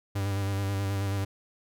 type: tone with vibrato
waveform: 45% pulse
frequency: 98.8 Hz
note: G2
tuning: 14 cents sharp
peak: -27 dBFS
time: 0.15-1.25 s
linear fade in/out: 10 ms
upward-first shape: square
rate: 9.3 Hz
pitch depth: 24 cents each way
effects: none